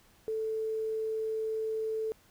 sine tone with quantisation, 440 Hz, A4, in tune, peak -30 dBFS, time 0.28-2.12 s, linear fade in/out 0 ms, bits 10, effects pink hiss -63 dBFS RMS until 2.3 s

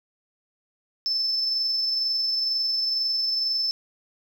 sine tone with amplitude modulation, 5274 Hz, E8, in tune, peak -20 dBFS, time 1.06-3.71 s, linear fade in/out 0 ms, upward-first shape sine, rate 22.1 Hz, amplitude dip 30%, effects tanh soft clip ceiling -17 dBFS + 9-bit

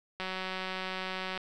click train, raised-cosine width 0.3 ms, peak -20 dBFS, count 221, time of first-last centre 0.2-1.376 s, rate 187 Hz, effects none

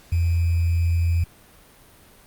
sine tone with sample-and-hold, 84.6 Hz, E2, 45 cents sharp, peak -17 dBFS, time 0.12-1.24 s, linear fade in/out 5 ms, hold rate 2450 Hz, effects pink hiss -51 dBFS RMS until 2.26 s + Opus 48 kbps

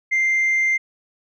sine tone, 2093 Hz, C7, in tune, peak -14 dBFS, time 0.11-0.78 s, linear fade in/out 20 ms, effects tanh soft clip ceiling -14 dBFS

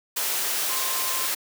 sine tone in noise, 1049 Hz, C6, 4 cents sharp, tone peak -34 dBFS, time 0.69-1.28 s, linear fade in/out 10 ms, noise white, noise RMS -26 dBFS, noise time 0.16-1.35 s, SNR -11 dB, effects high-pass 400 Hz 12 dB/octave

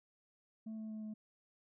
sine tone with pitch steps, 220 / 218.4 / 216.7 / 215.1 Hz, A3 / A3 / A3 / A3, 0 / -13 / -26 / -39 cents, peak -39 dBFS, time 0.66-1.14 s, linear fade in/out 10 ms, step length 120 ms, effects tanh soft clip ceiling -41 dBFS

